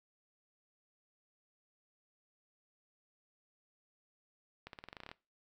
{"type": "accelerating click train", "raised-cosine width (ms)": 0.3, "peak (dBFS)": -30, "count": 12, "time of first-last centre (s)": [4.67, 5.115], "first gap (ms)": 62, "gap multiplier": 0.91, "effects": ["noise-tail reverb RT60 0.3 s tail -21 dB re dry"]}